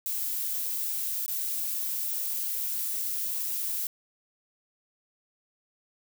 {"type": "noise with dropouts", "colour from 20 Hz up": "violet", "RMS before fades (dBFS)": -31, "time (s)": [0.06, 3.87], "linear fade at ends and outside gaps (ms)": 1, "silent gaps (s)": [1.262, 1.28], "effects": []}